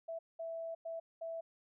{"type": "tone bursts at uneven times", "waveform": "sine", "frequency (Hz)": 659.3, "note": "E5", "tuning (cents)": 0, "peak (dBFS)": -39, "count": 4, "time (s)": [[0.08, 0.19], [0.39, 0.75], [0.85, 1], [1.21, 1.41]], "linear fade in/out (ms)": 10, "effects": []}